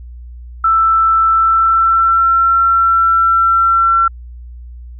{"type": "tone with pitch glide", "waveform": "sine", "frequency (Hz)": [1327, 1350.2], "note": ["E6", "E6"], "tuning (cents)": [11, 41], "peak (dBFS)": -8, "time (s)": [0.64, 4.08], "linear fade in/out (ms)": 5, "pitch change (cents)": 30, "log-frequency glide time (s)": [1.3, 2.28], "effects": ["added 60 Hz sine -29 dBFS peak until 4.99 s"]}